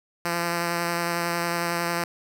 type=tone with vibrato; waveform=5% pulse; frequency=171.3 Hz; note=F3; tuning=33 cents flat; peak=-13 dBFS; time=0.25-2.04 s; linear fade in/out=2 ms; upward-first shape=sine; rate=11 Hz; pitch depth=12 cents each way; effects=none